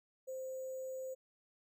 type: tone with sample-and-hold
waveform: sine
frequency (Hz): 522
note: C5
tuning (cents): -4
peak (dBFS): -40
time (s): 0.27-1.15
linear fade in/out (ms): 20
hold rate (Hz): 7350
effects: none